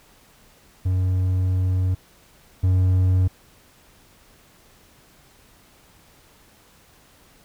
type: tone pair in turn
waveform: triangle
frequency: 92.5 / 92.5 Hz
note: F#2 / F#2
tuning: 0 / 0 cents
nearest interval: unison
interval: 0 cents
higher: neither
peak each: -16 / -13 dBFS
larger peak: second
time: 0.85-1.95 / 2.63-3.28 s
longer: first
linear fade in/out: 10 ms
effects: pink hiss -54 dBFS RMS until 7.44 s